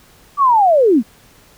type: linear sweep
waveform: sine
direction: down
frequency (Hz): 1174.7 to 196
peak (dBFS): -8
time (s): 0.37-1.03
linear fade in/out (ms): 50
effects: pink hiss -48 dBFS RMS until 1.57 s